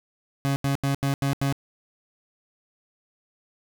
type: tone bursts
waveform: 30% pulse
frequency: 138.59 Hz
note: C#3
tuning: in tune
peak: -19 dBFS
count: 6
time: 0.45-1.525 s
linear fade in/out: 0 ms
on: 110 ms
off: 83 ms
effects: none